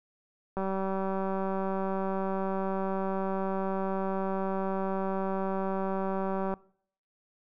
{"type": "click train", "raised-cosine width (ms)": 1, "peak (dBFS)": -19, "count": 1147, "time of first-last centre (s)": [0.57, 6.539], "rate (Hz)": 192, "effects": ["noise-tail reverb RT60 0.6 s tail -23 dB re dry"]}